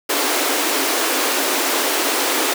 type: high-pass noise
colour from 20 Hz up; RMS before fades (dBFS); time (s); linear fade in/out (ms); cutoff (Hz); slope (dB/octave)
pink; -19; 0.09-2.54; 10; 260; 96
effects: none